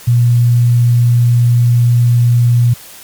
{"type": "tone", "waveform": "sine", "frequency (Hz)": 120.2, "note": "B2", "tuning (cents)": -46, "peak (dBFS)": -6, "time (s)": [0.07, 2.74], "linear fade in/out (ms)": 10, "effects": ["white hiss -35 dBFS RMS until 3.03 s", "MP3 96 kbps"]}